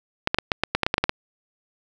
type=clicks; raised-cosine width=0.3 ms; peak=-3 dBFS; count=12; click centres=0.274 / 0.345 / 0.386 / 0.518 / 0.636 / 0.75 / 0.833 / 0.865 / 0.941 / 0.981 / 1.04 / 1.094 s; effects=none